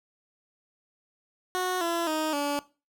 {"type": "tone with pitch steps", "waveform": "15% pulse", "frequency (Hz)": [366.8, 338.3, 312, 287.8], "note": ["F#4", "E4", "D#4", "D4"], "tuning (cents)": [-15, 45, 5, -35], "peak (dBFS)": -20, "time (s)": [1.55, 2.59], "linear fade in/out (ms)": 0, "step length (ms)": 260, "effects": ["noise-tail reverb RT60 0.3 s tail -19 dB re dry"]}